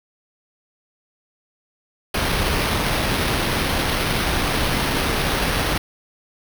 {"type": "noise with sample-and-hold", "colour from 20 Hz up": "pink", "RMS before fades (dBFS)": -21, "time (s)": [2.14, 5.78], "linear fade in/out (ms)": 5, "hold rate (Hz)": 7350, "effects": []}